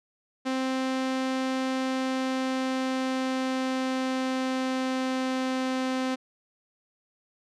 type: tone with pitch glide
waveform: sawtooth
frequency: 261.6 to 259.3 Hz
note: C4 to C4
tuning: 0 to -15 cents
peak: -22 dBFS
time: 0.45-6.16 s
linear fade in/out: 20 ms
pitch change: -15 cents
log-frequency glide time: 1.71-5.99 s
effects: low-pass 6000 Hz 12 dB/octave